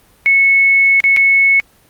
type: tone with dropouts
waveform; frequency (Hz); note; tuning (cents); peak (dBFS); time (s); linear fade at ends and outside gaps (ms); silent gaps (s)
sine; 2200; C#7; -14; -7; 0.26-1.6; 0; 1.003-1.04 / 1.164-1.17
effects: pink hiss -50 dBFS RMS until 1.89 s + Opus 32 kbps